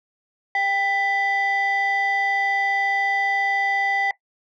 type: tone pair together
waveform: sine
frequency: 789.3 / 1989 Hz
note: G5 / B6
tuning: +12 / +12 cents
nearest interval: octave + major third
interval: 1600 cents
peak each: -20 dBFS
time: 0.55-4.11 s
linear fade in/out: 2 ms
effects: noise-tail reverb RT60 0.1 s tail -17 dB re dry + tanh soft clip ceiling -15 dBFS